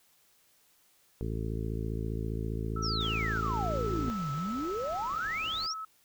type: harmonic tone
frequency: 55 Hz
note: A1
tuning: in tune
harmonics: 1 / 2 / 3 / 4 / 5 / 6 / 7 / 8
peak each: -35 / -36 / -40 / -42 / -44 / -45 / -43 / -44 dBFS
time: 1.21-4.1 s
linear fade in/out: 0 ms
type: tone with pitch glide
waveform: sine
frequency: 1318.5 to 1296.6 Hz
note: E6 to E6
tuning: 0 to -29 cents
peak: -36 dBFS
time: 2.76-5.85 s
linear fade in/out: 5 ms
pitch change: -29 cents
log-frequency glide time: 3.33-5.41 s
type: exponential two-way sweep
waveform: sine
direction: down then up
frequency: 5900 to 134.9 to 5900 Hz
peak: -32 dBFS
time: 2.82-5.74 s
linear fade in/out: 20 ms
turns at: 4.32 s
type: band-stop noise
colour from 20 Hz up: pink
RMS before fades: -47 dBFS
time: 3-5.67 s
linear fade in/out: 10 ms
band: 7700 to 14000 Hz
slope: 96 dB/octave
effects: white hiss -66 dBFS RMS until 6.04 s